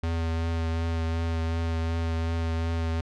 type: tone with vibrato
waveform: square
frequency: 82.41 Hz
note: E2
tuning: in tune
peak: -26 dBFS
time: 0.03-3.01 s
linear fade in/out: 5 ms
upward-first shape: triangle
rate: 2.7 Hz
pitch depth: 19 cents each way
effects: low-pass 5000 Hz 12 dB/octave

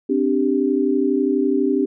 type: chord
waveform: sine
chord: C suspended second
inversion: none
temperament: equal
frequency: 261.6 / 293.7 / 392 Hz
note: C4 / D4 / G4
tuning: 0 / 0 / 0 cents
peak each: -20 dBFS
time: 0.09-1.86 s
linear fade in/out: 10 ms
effects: none

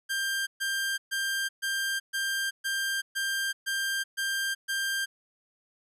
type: tone bursts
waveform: sawtooth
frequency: 1588 Hz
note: G6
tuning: 22 cents sharp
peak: -24 dBFS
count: 10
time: 0.09-5.06 s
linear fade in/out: 20 ms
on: 380 ms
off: 130 ms
effects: resampled to 32000 Hz

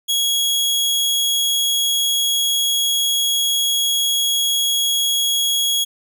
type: tone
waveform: sawtooth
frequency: 3322 Hz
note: G#7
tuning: in tune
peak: -13 dBFS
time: 0.08-5.85 s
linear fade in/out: 20 ms
effects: none

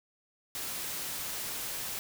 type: noise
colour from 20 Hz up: white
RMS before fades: -37 dBFS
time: 0.55-1.99 s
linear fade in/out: 0 ms
effects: none

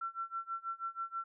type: tone with tremolo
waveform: sine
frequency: 1350 Hz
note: E6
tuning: 41 cents sharp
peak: -34 dBFS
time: 0.01-1.24 s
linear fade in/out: 5 ms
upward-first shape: sine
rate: 6.2 Hz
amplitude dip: 95%
effects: none

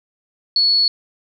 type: tone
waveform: sine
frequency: 4396 Hz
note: C#8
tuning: 15 cents flat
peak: -12 dBFS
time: 0.56-0.88 s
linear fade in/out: 2 ms
effects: 9-bit

